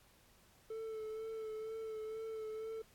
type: tone with vibrato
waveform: triangle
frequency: 440 Hz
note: A4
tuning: in tune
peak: -39 dBFS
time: 0.7-2.82 s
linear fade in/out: 5 ms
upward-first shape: sine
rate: 2.1 Hz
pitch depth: 24 cents each way
effects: pink hiss -67 dBFS RMS until 2.94 s + AAC 64 kbps